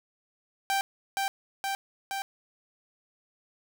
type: tone with echo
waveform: sawtooth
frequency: 784 Hz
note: G5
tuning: in tune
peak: -21 dBFS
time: 0.7-0.81 s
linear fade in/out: 0 ms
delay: 470 ms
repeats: 3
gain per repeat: -2 dB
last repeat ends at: 2.22 s
effects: none